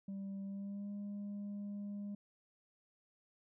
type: tone with pitch glide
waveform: sine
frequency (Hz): 196 to 203.3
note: G3 to G#3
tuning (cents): 0 to -37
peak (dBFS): -38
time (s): 0.08-2.15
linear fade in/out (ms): 5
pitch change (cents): +63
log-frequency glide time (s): 0.44-0.91
effects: tanh soft clip ceiling -40 dBFS